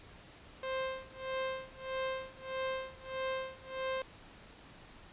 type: tone with tremolo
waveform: sawtooth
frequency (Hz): 525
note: C5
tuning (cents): +6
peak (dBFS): -29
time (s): 0.63-4.02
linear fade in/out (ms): 2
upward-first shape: sine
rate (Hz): 1.6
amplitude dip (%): 95
effects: pink hiss -55 dBFS RMS until 5.12 s + resampled to 8000 Hz